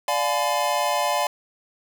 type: chord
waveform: square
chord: D diminished seventh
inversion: none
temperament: just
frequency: 587.3 / 704.8 / 845.8 / 1014.9 Hz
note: D5 / F5 / Ab5 / Cb6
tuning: 0 / +16 / +31 / +47 cents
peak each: -27 dBFS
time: 0.08-1.27 s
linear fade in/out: 2 ms
effects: none